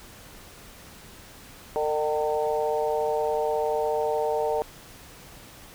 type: harmonic tone with a mistuned harmonic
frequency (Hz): 151.4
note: D#3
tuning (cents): -47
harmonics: 3 / 4 / 5 / 6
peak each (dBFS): -26 / -28 / -30 / -32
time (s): 1.76-4.62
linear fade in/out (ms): 0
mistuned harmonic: 5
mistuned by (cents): +24
effects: pink hiss -47 dBFS RMS until 5.74 s